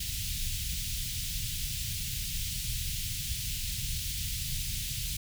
pink band-stop noise, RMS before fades -34 dBFS, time 0-5.17 s, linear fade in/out 5 ms, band 140 to 2800 Hz, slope 24 dB/octave, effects none

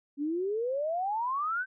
sine exponential sweep, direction up, 277.2 to 1568 Hz, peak -28 dBFS, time 0.17-1.66 s, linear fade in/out 50 ms, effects none

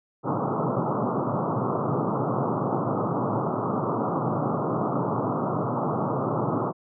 pink band-pass noise, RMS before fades -26 dBFS, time 0.23-6.73 s, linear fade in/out 50 ms, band 110 to 1300 Hz, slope 96 dB/octave, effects none

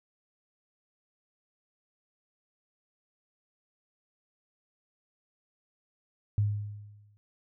sine tone with exponential decay, 103.6 Hz, G#2, 4 cents flat, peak -21 dBFS, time 6.38-7.17 s, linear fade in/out 0 ms, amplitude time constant 170 ms, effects none

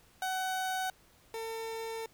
30% pulse tone pair in turn, 751 / 450.7 Hz, F#5 / A4, +26 / +42 cents, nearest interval major sixth, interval 884 cents, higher first, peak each -29 / -34 dBFS, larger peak first, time 0.22-0.9 / 1.34-2.06 s, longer second, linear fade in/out 2 ms, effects pink hiss -63 dBFS RMS until 2.13 s

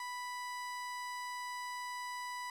30% pulse tone, 987.8 Hz, B5, in tune, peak -37 dBFS, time 0-2.5 s, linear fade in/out 2 ms, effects low-pass 11000 Hz 12 dB/octave + 11-bit

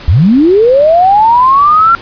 sine linear sweep, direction up, 65.1 to 1381 Hz, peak -3 dBFS, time 0.08-1.95 s, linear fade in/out 0 ms, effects pink hiss -29 dBFS RMS until 2.01 s + resampled to 11025 Hz

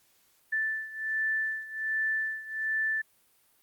sine beating tone pair, 1760 / 1761.3 Hz, A6 / A6, 0 / +1 cents, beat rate 1.3 Hz, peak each -30 / -33 dBFS, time 0.52-3.02 s, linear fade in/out 10 ms, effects white hiss -66 dBFS RMS until 3.62 s + Opus 48 kbps

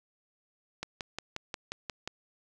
click train, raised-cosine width 0.2 ms, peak -18 dBFS, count 8, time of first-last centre 0.83-2.076 s, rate 5.62 Hz, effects none

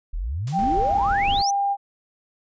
sine exponential sweep, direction up, 34.65 to 6300 Hz, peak -24 dBFS, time 0.13-1.51 s, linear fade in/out 10 ms
white noise with exponential decay, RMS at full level -37 dBFS, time 0.47-0.98 s, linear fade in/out 2 ms, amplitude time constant 110 ms
sine tone with pitch glide, 784 to 799.5 Hz, G5 to G5, 0 to +34 cents, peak -19 dBFS, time 0.52-1.77 s, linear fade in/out 50 ms, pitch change +34 cents, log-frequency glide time 0.79-0.89 s
brown noise, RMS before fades -30 dBFS, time 0.59-1.42 s, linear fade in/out 0 ms
effects resampled to 16000 Hz

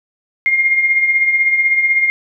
sine tone with tremolo, 2125 Hz, C7, 26 cents sharp, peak -8 dBFS, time 0.46-2.1 s, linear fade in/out 0 ms, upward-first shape triangle, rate 16 Hz, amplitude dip 60%, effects none

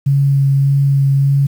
sine tone with vibrato, 138.59 Hz, C#3, in tune, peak -9 dBFS, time 0.06-1.47 s, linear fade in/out 10 ms, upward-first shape sine, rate 1.7 Hz, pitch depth 12 cents each way, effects 7-bit

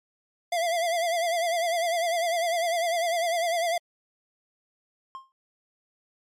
square tone with vibrato, 680 Hz, F5, 46 cents flat, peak -24 dBFS, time 0.52-3.78 s, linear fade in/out 5 ms, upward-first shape sine, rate 10 Hz, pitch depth 73 cents each way
triangle tone with exponential decay, 1062 Hz, C6, 25 cents sharp, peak -31 dBFS, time 5.15-5.32 s, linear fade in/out 0 ms, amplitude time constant 36 ms
effects low-pass 12000 Hz 12 dB/octave + MP3 96 kbps

